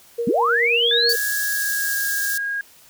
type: tone with tremolo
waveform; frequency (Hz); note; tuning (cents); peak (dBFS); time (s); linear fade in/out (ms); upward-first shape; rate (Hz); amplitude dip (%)
sine; 470; A#4; +14; -19; 0.18-1.16; 10; triangle; 9.3; 50
type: linear sweep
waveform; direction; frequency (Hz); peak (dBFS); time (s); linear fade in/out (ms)
sine; up; 174.61 to 4621; -16; 0.27-1.13; 5
type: tone with pitch glide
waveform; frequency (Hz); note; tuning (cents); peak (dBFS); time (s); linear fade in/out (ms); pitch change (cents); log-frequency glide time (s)
sine; 1661.2 to 1632.7; G#6 to G#6; 0 to -30; -22; 0.91-2.61; 2; -30; 1.42-2.05
type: high-pass noise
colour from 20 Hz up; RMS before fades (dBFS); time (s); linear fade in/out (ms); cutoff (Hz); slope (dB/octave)
white; -26; 1.09-2.38; 5; 4400; 24
effects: white hiss -50 dBFS RMS until 2.89 s